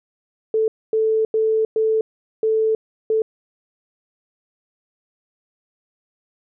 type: tone bursts at uneven times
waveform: sine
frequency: 440 Hz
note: A4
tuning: in tune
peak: -15 dBFS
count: 6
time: 0.54-0.68 / 0.93-1.25 / 1.34-1.65 / 1.76-2.01 / 2.43-2.75 / 3.1-3.22 s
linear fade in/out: 2 ms
effects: none